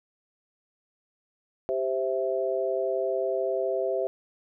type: chord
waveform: sine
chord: C major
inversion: second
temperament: equal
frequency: 392 / 523.3 / 659.3 Hz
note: G4 / C5 / E5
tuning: 0 / 0 / 0 cents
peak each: -29 dBFS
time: 1.69-4.07 s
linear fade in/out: 0 ms
effects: none